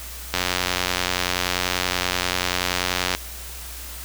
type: click train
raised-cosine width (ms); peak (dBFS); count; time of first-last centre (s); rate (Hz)
0.2; -3; 255; 0.34-3.15; 90.4
effects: added 60 Hz sine -37 dBFS peak until 4.04 s + white hiss -37 dBFS RMS until 4.04 s